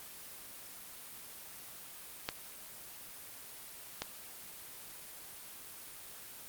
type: clicks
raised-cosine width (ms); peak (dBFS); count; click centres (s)
0.2; -16; 2; 2.289 / 4.02
effects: white hiss -49 dBFS RMS until 6.48 s + Opus 24 kbps